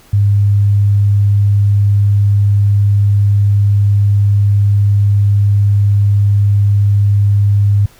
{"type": "tone", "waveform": "sine", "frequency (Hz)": 101.5, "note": "G#2", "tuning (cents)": -39, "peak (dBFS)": -7, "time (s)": [0.13, 7.86], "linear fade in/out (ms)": 5, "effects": ["pink hiss -45 dBFS RMS until 7.99 s"]}